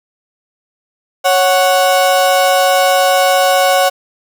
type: tone pair together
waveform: 35% pulse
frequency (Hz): 554.4 / 740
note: C#5 / F#5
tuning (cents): 0 / 0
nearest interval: perfect fourth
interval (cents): 500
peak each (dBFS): -10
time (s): 1.24-3.9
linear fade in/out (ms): 20
effects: none